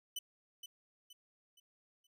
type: tone with echo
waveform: sawtooth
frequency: 3001 Hz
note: F#7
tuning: 24 cents sharp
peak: -35 dBFS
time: 0.16-0.19 s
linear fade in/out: 5 ms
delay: 470 ms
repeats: 4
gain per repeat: -8 dB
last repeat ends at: 2.07 s
effects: none